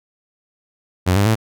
sawtooth tone with pitch steps, 91.2 / 100.61 / 110.99 Hz, F#2 / G2 / A2, -24 / +46 / +16 cents, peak -9 dBFS, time 1.06-1.357 s, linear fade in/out 20 ms, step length 99 ms, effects none

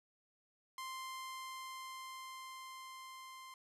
sawtooth tone with level ramp, 1046.5 Hz, C6, in tune, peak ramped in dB -39 to -47 dBFS, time 0.78-3.54 s, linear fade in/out 2 ms, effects resampled to 32000 Hz + 13-bit

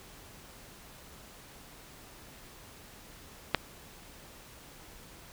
click, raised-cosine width 0.3 ms, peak -7 dBFS, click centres 3.547 s, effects pink hiss -52 dBFS RMS until 5.32 s

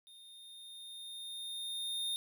square tone with level ramp, 3658 Hz, A#7, 33 cents flat, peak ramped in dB -55 to -34 dBFS, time 0.07-2.16 s, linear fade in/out 0 ms, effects 12-bit

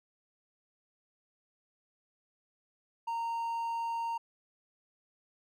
triangle tone, 924 Hz, A#5, 16 cents flat, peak -30 dBFS, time 3.07-4.18 s, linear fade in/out 10 ms, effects none

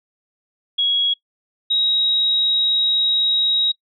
sine tone pair in turn, 3322 / 3809 Hz, G#7 / A#7, 0 / +37 cents, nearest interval major second, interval 237 cents, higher second, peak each -15 dBFS, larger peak neither, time 0.78-1.14 / 1.7-3.72 s, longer second, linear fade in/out 10 ms, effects noise-tail reverb RT60 0.1 s tail -23 dB re dry

